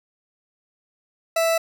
40% pulse tone, 659.3 Hz, E5, in tune, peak -17 dBFS, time 1.36-1.58 s, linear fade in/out 5 ms, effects none

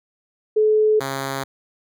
sine / 5% pulse tone pair in turn, 430 / 136.03 Hz, A4 / C#3, -40 / -32 cents, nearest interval octave + minor sixth, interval 1992 cents, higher first, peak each -13 / -13 dBFS, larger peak neither, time 0.56-1 / 1-1.44 s, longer neither, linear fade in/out 10 ms, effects none

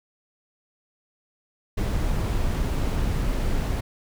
brown noise, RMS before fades -24 dBFS, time 1.77-3.81 s, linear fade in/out 10 ms, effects none

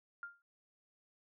sine tone with exponential decay, 1400 Hz, F6, 4 cents sharp, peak -39 dBFS, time 0.23-0.42 s, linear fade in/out 1 ms, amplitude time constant 41 ms, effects none

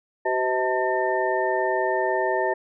sine tone cluster, 381.8 / 508 / 638 / 892 / 1810 Hz, G4 / B4 / D#5 / A5 / A6, -46 / +49 / +43 / +23 / +48 cents, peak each -26 / -29 / -26 / -26 / -29 dBFS, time 0.25-2.54 s, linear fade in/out 10 ms, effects none

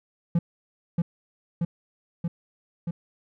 triangle tone with echo, 170 Hz, F3, 46 cents flat, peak -16 dBFS, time 0.35-0.39 s, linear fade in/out 5 ms, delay 630 ms, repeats 4, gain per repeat -2 dB, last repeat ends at 2.91 s, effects none

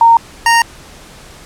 sine / 25% pulse tone pair in turn, 922 / 927.9 Hz, A#5 / A#5, -19 / -8 cents, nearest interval unison, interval 11 cents, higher second, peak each -3 dBFS, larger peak neither, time 0.01-0.17 / 0.46-0.62 s, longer neither, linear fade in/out 2 ms, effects pink hiss -37 dBFS RMS until 1.45 s + low-pass 10000 Hz 12 dB/octave

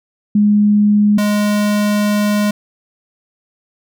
sine / square tone pair in turn, 207.7 / 207.7 Hz, G#3 / G#3, 0 / 0 cents, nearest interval unison, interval 0 cents, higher neither, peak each -8 / -13 dBFS, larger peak first, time 0.35-1.18 / 1.18-2.51 s, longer second, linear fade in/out 5 ms, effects none

